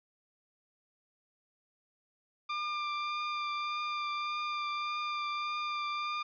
sawtooth tone with vibrato, 1194 Hz, D6, 28 cents sharp, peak -29 dBFS, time 2.49-6.23 s, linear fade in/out 10 ms, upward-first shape triangle, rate 1.7 Hz, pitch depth 17 cents each way, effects resampled to 11025 Hz + 11-bit

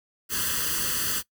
white noise with comb filter, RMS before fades -27 dBFS, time 0.29-1.23 s, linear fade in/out 50 ms, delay 0.65 ms, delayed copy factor +0.85, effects noise-tail reverb RT60 0.1 s tail -20 dB re dry

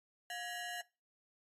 25% pulse ring-modulated tone, 1192 Hz, D6, 25 cents sharp, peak -34 dBFS, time 0.3-0.81 s, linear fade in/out 2 ms, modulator 481 Hz, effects noise-tail reverb RT60 0.3 s tail -22 dB re dry + AAC 32 kbps

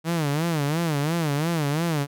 sawtooth tone with vibrato, 155.56 Hz, D#3, in tune, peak -18 dBFS, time 0.04-2.07 s, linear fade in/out 50 ms, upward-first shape sine, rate 2.9 Hz, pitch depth 170 cents each way, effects none

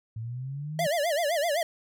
sine linear sweep, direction up, 108.6 to 164.81 Hz, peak -32 dBFS, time 0.16-0.87 s, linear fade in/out 5 ms
square tone with vibrato, 629 Hz, D#5, 19 cents sharp, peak -25 dBFS, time 0.79-1.63 s, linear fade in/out 2 ms, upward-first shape sine, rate 7.8 Hz, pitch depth 190 cents each way
effects none

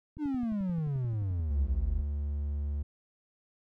click train, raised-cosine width 5 ms, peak -32 dBFS, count 15, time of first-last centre 0.17-1.398 s, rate 11.4 Hz
triangle exponential sweep, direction down, 311.5 to 41.88 Hz, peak -27 dBFS, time 0.18-2.04 s, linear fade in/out 50 ms
triangle tone, 72.4 Hz, D2, 24 cents flat, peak -28 dBFS, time 1.5-2.83 s, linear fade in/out 10 ms
effects none

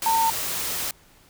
sine tone in noise, 906 Hz, A#5, 50 cents flat, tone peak -18 dBFS, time 0.06-0.3 s, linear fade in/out 2 ms, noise white, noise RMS -28 dBFS, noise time 0.02-0.91 s, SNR +7 dB, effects pink hiss -55 dBFS RMS until 1.29 s

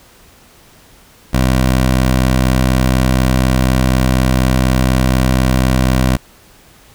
15% pulse tone, 64.1 Hz, C2, 35 cents flat, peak -4 dBFS, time 1.33-6.17 s, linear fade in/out 10 ms, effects pink hiss -45 dBFS RMS until 6.94 s

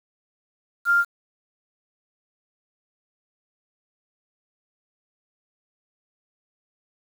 sine tone with quantisation, 1396.9 Hz, F6, in tune, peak -15 dBFS, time 0.85-1.05 s, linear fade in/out 50 ms, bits 7, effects none

